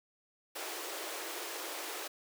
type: high-pass noise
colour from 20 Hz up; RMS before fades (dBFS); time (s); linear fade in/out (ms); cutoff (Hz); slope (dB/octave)
pink; -41; 0.55-2.08; 10; 310; 96
effects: none